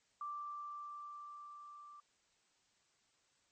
sine tone with level ramp, 1174.7 Hz, D6, in tune, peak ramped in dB -40 to -53 dBFS, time 0.21-2 s, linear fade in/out 2 ms, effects white hiss -75 dBFS RMS until 3.51 s + MP3 32 kbps

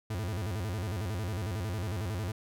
40% pulse tone with vibrato, 98 Hz, G2, in tune, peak -31 dBFS, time 0.1-2.32 s, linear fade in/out 5 ms, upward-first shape square, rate 11 Hz, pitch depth 190 cents each way, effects none

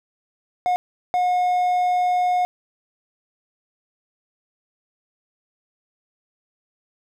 triangle tone bursts at uneven times, 722 Hz, F#5, 43 cents flat, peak -15 dBFS, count 2, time 0.66-0.76 / 1.14-2.45 s, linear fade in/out 0 ms, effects none

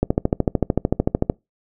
click train, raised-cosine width 2 ms, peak -3 dBFS, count 18, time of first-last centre 0.03-1.299 s, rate 13.4 Hz, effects noise-tail reverb RT60 0.2 s tail -24 dB re dry

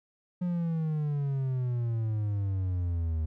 triangle exponential sweep, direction down, 180 to 77.78 Hz, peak -25 dBFS, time 0.41-3.26 s, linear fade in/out 10 ms, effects none

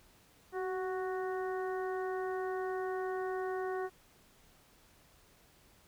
harmonic tone with a mistuned harmonic, 370 Hz, F#4, in tune, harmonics 1 / 2 / 3 / 4 / 5, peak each -35 / -41 / -45 / -47 / -49 dBFS, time 0.52-3.9 s, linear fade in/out 50 ms, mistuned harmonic 1, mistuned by +31 cents, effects pink hiss -64 dBFS RMS until 5.87 s

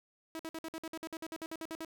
sawtooth tone bursts, 323.3 Hz, E4, 34 cents flat, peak -35 dBFS, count 16, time 0.35-1.848 s, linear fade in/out 0 ms, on 43 ms, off 54 ms, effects none

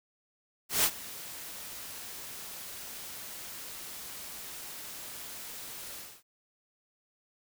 white noise with ADSR envelope, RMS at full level -24 dBFS, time 0.69-6.23 s, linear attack 150 ms, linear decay 62 ms, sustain -19 dB, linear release 260 ms, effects none

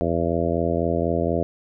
harmonic tone, 84.1 Hz, E2, 35 cents sharp, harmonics 1 / 2 / 3 / 4 / 5 / 6 / 7 / 8, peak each -28 / -28 / -28 / -28 / -28 / -28 / -28 / -28 dBFS, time 0.01-1.43 s, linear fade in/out 0 ms, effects none

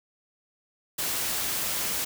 white noise, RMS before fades -29 dBFS, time 0.98-2.05 s, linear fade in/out 10 ms, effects none

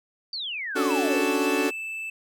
sine exponential sweep, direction down, 4699 to 398.2 Hz, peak -29 dBFS, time 0.33-1.24 s, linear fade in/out 2 ms
40% pulse chord, D major seventh, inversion third, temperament equal, 277.2 / 293.7 / 370 / 440 Hz, C#4 / D4 / F#4 / A4, 0 / 0 / 0 / 0 cents, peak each -27 dBFS, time 0.75-1.71 s, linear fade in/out 20 ms
triangle tone, 2637 Hz, E7, in tune, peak -29 dBFS, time 0.9-2.1 s, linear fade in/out 5 ms
effects none

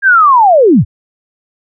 sine linear sweep, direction down, 1636 to 68.9 Hz, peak -3 dBFS, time 0.02-0.85 s, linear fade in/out 50 ms, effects none

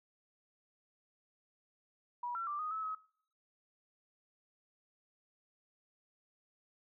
sine tone with pitch steps, 968 / 1354 / 1177 / 1244 / 1299 / 1276 Hz, B5 / E6 / D6 / D#6 / E6 / D#6, -35 / +46 / +3 / -1 / -26 / +43 cents, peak -36 dBFS, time 2.23-2.95 s, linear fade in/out 5 ms, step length 120 ms, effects noise-tail reverb RT60 0.6 s tail -22 dB re dry

